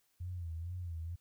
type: tone with vibrato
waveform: sine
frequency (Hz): 85.8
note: F2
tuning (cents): -30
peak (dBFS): -38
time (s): 0.2-1.16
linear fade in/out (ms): 10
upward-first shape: sine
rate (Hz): 2.2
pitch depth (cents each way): 98
effects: white hiss -75 dBFS RMS until 1.2 s